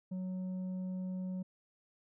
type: tone with tanh clipping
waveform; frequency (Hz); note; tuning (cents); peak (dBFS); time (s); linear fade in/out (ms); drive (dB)
sine; 185; F#3; 0; -37; 0.11-1.43; 10; 5
effects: none